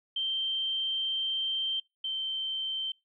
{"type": "tone pair in turn", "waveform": "sine", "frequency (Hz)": [3136, 3114], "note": ["G7", "G7"], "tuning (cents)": [0, -12], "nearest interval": "unison", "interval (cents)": 12, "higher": "first", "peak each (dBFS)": [-28, -30], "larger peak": "first", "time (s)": [[0.16, 1.8], [2.04, 2.92]], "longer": "first", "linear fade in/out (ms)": 5, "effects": ["noise-tail reverb RT60 0.2 s tail -24 dB re dry"]}